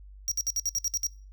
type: tone bursts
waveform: square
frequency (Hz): 5680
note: F8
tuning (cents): +28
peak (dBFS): -26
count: 9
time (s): 0.28-1.067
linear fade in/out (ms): 0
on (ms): 35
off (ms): 59
effects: noise-tail reverb RT60 0.4 s tail -22 dB re dry + added 49 Hz sine -45 dBFS peak until 1.32 s